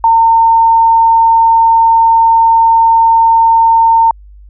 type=tone; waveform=sine; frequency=910 Hz; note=A#5; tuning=42 cents flat; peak=-4 dBFS; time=0.04-4.11 s; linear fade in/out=2 ms; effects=added 50 Hz sine -33 dBFS peak until 4.49 s